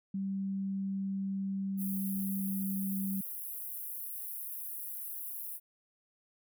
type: tone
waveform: sine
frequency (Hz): 194.5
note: G3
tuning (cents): -13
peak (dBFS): -32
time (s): 0.14-3.21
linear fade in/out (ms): 5
type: high-pass noise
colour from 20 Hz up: pink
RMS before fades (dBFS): -41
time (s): 1.77-5.6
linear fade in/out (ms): 50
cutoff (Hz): 11000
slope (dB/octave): 48
effects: none